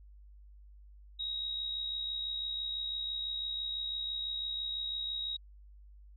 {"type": "tone with amplitude modulation", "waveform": "sine", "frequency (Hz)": 3800, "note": "A#7", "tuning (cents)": 33, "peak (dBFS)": -32, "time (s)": [1.19, 5.37], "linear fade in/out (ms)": 10, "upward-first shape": "sine", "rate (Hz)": 66, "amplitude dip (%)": 45, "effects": ["added 50 Hz sine -52 dBFS peak until 6.16 s"]}